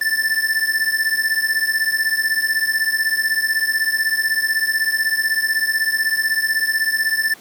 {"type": "beating tone pair", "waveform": "square", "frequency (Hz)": [1760, 1776], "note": ["A6", "A6"], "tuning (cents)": [0, 16], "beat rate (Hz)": 16, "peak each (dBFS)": [-20, -21], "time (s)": [0.01, 7.34], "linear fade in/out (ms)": 5, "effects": ["pink hiss -44 dBFS RMS until 7.4 s", "high-pass 200 Hz 12 dB/octave"]}